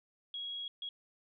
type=tone bursts at uneven times; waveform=sine; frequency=3312 Hz; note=G#7; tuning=5 cents flat; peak=-38 dBFS; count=2; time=0.34-0.68 / 0.82-0.89 s; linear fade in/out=2 ms; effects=none